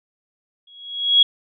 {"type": "tone with exponential growth", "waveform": "sine", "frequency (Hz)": 3322, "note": "G#7", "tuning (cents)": 0, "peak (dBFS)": -7, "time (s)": [0.67, 1.23], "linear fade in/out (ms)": 5, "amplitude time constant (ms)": 120, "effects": []}